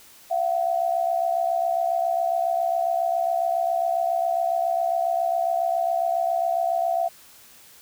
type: tone pair together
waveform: sine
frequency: 679 / 746.3 Hz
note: F5 / F#5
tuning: -49 / +15 cents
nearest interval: major second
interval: 164 cents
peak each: -22 / -25 dBFS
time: 0.3-7.09 s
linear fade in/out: 20 ms
effects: white hiss -50 dBFS RMS until 7.81 s